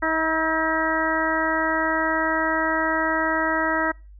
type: harmonic tone with a mistuned harmonic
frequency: 319.1 Hz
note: D#4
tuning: 44 cents sharp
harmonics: 1 / 2 / 3 / 4 / 5 / 6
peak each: -27 / -27 / -27 / -27 / -27 / -27 dBFS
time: 0.02-3.92 s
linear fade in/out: 10 ms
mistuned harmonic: 4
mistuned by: +25 cents
effects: noise-tail reverb RT60 0.3 s tail -26 dB re dry + added 50 Hz sine -42 dBFS peak until 4.19 s